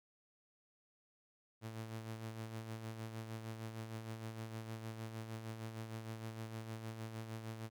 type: tone with tremolo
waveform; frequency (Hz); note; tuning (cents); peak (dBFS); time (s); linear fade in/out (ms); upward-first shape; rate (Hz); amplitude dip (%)
sawtooth; 111.6; A2; +25; -38; 1.61-7.7; 50; sine; 6.5; 50
effects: none